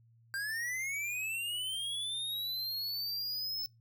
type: linear sweep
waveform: square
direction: up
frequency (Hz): 1568 to 5280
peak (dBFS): -35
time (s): 0.34-3.66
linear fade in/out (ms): 0
effects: noise-tail reverb RT60 0.2 s tail -25 dB re dry + added 115 Hz sine -61 dBFS peak until 3.8 s